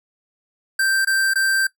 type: tone with dropouts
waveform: square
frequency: 1568 Hz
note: G6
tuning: in tune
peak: -17 dBFS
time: 0.79-1.67 s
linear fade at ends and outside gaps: 5 ms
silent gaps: 1.049-1.071 / 1.337-1.356 s
effects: noise-tail reverb RT60 0.1 s tail -17 dB re dry